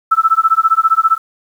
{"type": "tone with tremolo", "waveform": "sine", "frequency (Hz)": 1318.5, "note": "E6", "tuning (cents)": 0, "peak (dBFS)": -5, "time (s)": [0.11, 1.18], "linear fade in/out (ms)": 10, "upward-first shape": "sine", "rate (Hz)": 15, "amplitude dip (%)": 100, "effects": ["7-bit"]}